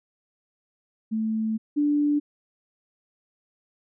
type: tone pair in turn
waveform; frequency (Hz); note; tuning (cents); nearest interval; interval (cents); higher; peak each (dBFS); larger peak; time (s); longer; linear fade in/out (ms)
sine; 220 / 293; A3 / D4; 0 / -4; perfect fourth; 496; second; -23 / -19; second; 1.11-1.58 / 1.76-2.2; first; 20
effects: none